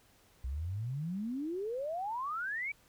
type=exponential sweep; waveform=sine; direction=up; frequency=60.8 to 2340 Hz; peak=-34 dBFS; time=0.44-2.72 s; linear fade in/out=5 ms; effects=pink hiss -65 dBFS RMS until 2.88 s